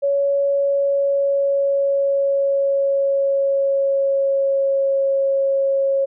sine tone with pitch glide, 560 to 546.6 Hz, C#5 to C#5, +18 to -24 cents, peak -15 dBFS, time 0.02-6.06 s, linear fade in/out 20 ms, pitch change -42 cents, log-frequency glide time 0.45-5.03 s, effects none

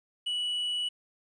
triangle tone, 2945 Hz, F#7, 9 cents flat, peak -27 dBFS, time 0.26-0.89 s, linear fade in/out 10 ms, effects resampled to 22050 Hz + 11-bit

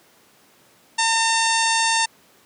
harmonic tone, 906 Hz, A#5, 50 cents flat, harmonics 1 / 2 / 3 / 4 / 5 / 6 / 7 / 8 / 9 / 10, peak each -21 / -24 / -26 / -27 / -28 / -29 / -29 / -30 / -31 / -31 dBFS, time 0.98-2.06 s, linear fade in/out 10 ms, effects pink hiss -54 dBFS RMS until 2.45 s + high-pass 200 Hz 12 dB/octave

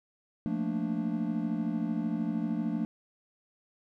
triangle chord, Bb major seventh, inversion second, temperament equal, 174.61 / 220 / 233.1 / 293.7 Hz, F3 / A3 / Bb3 / D4, 0 / 0 / 0 / 0 cents, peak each -33 / -31 / -33 / -33 dBFS, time 0.46-2.85 s, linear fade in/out 0 ms, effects none

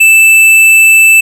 sine tone with hard clipping, 2643 Hz, E7, 4 cents sharp, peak -3 dBFS, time 0-1.21 s, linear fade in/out 10 ms, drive 10 dB, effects none

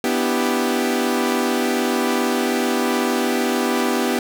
sawtooth chord, E minor seventh, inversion second, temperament equal, 246.9 / 293.7 / 329.6 / 392 Hz, B3 / D4 / E4 / G4, 0 / 0 / 0 / 0 cents, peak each -17 / -23 / -22 / -19 dBFS, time 0.04-4.19 s, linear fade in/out 2 ms, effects none

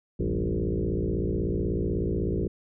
sine tone with frequency modulation, 130.81 Hz, C3, in tune, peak -24 dBFS, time 0.19-2.48 s, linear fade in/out 10 ms, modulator 56.2 Hz, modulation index 5.5, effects none

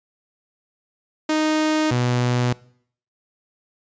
sawtooth tone pair in turn, 310 / 123.02 Hz, D#4 / B2, -6 / -6 cents, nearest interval octave + major third, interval 1600 cents, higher first, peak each -14 dBFS, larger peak neither, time 1.29-1.91 / 1.91-2.53 s, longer neither, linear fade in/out 5 ms, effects noise-tail reverb RT60 0.6 s tail -22 dB re dry + resampled to 16000 Hz

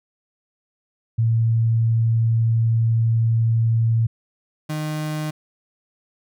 sine / 35% pulse tone pair in turn, 114 / 153.61 Hz, A#2 / D#3, -38 / -22 cents, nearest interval perfect fourth, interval 516 cents, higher second, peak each -15 / -22 dBFS, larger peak first, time 1.18-4.07 / 4.69-5.31 s, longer first, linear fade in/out 10 ms, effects none

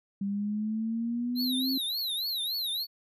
sine exponential sweep, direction up, 197 to 268.1 Hz, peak -28 dBFS, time 0.21-1.78 s, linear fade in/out 5 ms
square tone with vibrato, 3980 Hz, B7, 13 cents sharp, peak -30 dBFS, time 1.35-2.87 s, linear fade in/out 50 ms, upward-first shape triangle, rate 3.5 Hz, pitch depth 210 cents each way
effects none

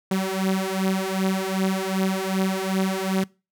sawtooth beating tone pair, 189.1 / 191.7 Hz, F#3 / G3, +38 / -38 cents, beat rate 2.6 Hz, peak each -21 dBFS, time 0.11-3.24 s, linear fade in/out 5 ms, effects noise-tail reverb RT60 0.3 s tail -24 dB re dry

